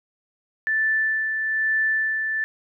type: tone with tremolo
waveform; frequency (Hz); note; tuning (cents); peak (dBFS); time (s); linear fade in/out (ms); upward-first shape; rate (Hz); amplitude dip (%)
sine; 1760; A6; 0; -18; 0.67-2.44; 0; sine; 1.1; 40
effects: none